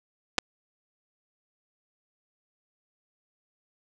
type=clicks; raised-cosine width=0.2 ms; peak=-6 dBFS; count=2; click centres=0.382 / 0.386 s; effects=none